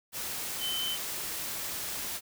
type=tone in noise; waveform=sine; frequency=3065 Hz; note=G7; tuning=40 cents flat; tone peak=-31 dBFS; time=0.59-0.98 s; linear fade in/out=50 ms; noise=white; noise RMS=-36 dBFS; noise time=0.12-2.21 s; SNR=+2 dB; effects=none